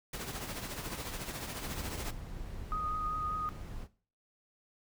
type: noise with tremolo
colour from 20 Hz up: pink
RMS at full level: -38 dBFS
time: 0.13-2.11 s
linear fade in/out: 5 ms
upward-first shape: triangle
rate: 14 Hz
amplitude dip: 60%
type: noise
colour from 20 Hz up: brown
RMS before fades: -42 dBFS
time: 1.61-3.88 s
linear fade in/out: 50 ms
type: tone with vibrato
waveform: sine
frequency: 1244.5 Hz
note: D#6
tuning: in tune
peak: -33 dBFS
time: 2.72-3.49 s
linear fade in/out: 0 ms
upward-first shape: triangle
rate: 5.1 Hz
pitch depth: 14 cents each way
effects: noise-tail reverb RT60 0.4 s tail -17 dB re dry